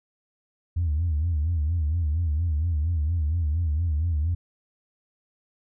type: tone with vibrato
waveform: sine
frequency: 80 Hz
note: D#2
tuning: 49 cents sharp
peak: -20 dBFS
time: 0.76-4.35 s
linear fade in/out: 10 ms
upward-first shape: sine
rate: 4.3 Hz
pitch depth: 150 cents each way
effects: tanh soft clip ceiling -18 dBFS